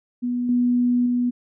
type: tone with level steps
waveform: sine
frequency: 244.7 Hz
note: B3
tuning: 16 cents flat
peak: -21 / -16 / -18 dBFS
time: 0.22-1.31 s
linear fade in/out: 20 ms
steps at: 0.49 / 1.06 s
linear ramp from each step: 2 ms
effects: none